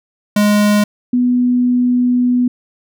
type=tone pair in turn; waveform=square / sine; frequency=207.7 / 247 Hz; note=G#3 / B3; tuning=0 / 0 cents; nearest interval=minor third; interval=300 cents; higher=second; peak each=-10 / -10 dBFS; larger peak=neither; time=0.36-0.84 / 1.13-2.48 s; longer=second; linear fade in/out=5 ms; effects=none